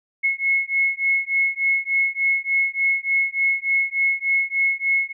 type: beating tone pair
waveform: sine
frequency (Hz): 2178 / 2181.4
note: C#7 / C#7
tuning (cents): -31 / -28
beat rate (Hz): 3.4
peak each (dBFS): -21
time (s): 0.23-5.13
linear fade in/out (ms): 20
effects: none